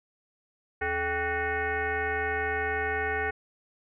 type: tone with frequency modulation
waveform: sine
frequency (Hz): 1131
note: C#6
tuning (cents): +34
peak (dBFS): -26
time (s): 0.81-3.31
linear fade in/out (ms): 10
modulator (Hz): 351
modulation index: 2.7
effects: none